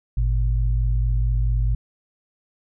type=tone pair together; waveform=sine; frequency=51.95 / 116.54 Hz; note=G#1 / A#2; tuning=+1 / 0 cents; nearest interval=octave + major second; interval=1399 cents; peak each=-18 / -24 dBFS; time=0.17-1.75 s; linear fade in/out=5 ms; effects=none